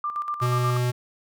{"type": "tone with tremolo", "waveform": "sine", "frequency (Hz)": 1188, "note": "D6", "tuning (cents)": 20, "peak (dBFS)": -24, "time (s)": [0.04, 0.77], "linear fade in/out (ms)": 2, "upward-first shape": "square", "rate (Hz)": 8.3, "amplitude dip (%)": 60}
{"type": "tone", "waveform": "square", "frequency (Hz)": 123.47, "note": "B2", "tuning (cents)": 0, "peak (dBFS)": -22, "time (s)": [0.41, 0.92], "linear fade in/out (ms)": 20}
{"effects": []}